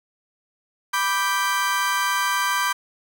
35% pulse chord, G major, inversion first, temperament equal, 987.8 / 1174.7 / 1568 Hz, B5 / D6 / G6, 0 / 0 / 0 cents, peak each -23 dBFS, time 0.93-2.73 s, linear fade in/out 10 ms, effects none

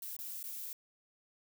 violet noise with dropouts, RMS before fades -43 dBFS, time 0.02-0.73 s, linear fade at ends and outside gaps 2 ms, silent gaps 0.166-0.189 / 0.43-0.439 s, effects none

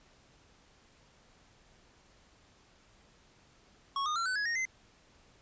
square tone with pitch steps, 1105 / 1226.1 / 1360.4 / 1509.5 / 1674.9 / 1858.4 / 2062 Hz, C#6 / D#6 / F6 / F#6 / G#6 / A#6 / C7, -6 / -26 / -46 / +34 / +14 / -6 / -26 cents, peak -31 dBFS, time 3.96-4.653 s, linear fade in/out 2 ms, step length 99 ms, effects pink hiss -63 dBFS RMS until 5.41 s + resampled to 16000 Hz

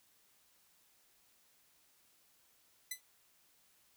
5% pulse tone with exponential decay, 2010 Hz, B6, 30 cents sharp, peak -25 dBFS, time 2.91-3.01 s, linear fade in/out 5 ms, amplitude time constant 21 ms, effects white hiss -70 dBFS RMS until 3.96 s

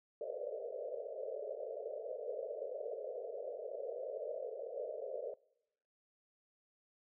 pink band-pass noise, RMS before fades -43 dBFS, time 0.21-5.34 s, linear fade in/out 2 ms, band 430 to 640 Hz, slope 96 dB/octave, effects noise-tail reverb RT60 0.9 s tail -25 dB re dry

